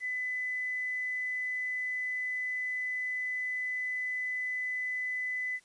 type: tone with quantisation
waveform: sine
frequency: 2005 Hz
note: B6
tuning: 26 cents sharp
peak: -31 dBFS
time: 0-5.6 s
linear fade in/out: 50 ms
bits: 10
effects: white hiss -64 dBFS RMS until 5.64 s + resampled to 22050 Hz